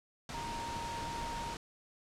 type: tone in noise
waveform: sine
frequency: 932.3 Hz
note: A#5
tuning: in tune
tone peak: -39 dBFS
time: 0.34-1.54 s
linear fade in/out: 2 ms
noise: pink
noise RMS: -42 dBFS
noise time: 0.29-1.57 s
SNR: 0 dB
effects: low-pass 7000 Hz 12 dB/octave